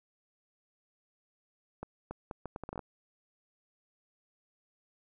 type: accelerating click train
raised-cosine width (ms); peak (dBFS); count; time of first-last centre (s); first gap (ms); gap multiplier
1; -25; 11; 1.83-2.793; 280; 0.72
effects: none